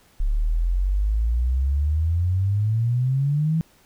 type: exponential sweep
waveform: sine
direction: up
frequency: 34.76 to 164.81 Hz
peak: -18 dBFS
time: 0.2-3.61 s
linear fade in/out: 0 ms
effects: pink hiss -57 dBFS RMS until 3.85 s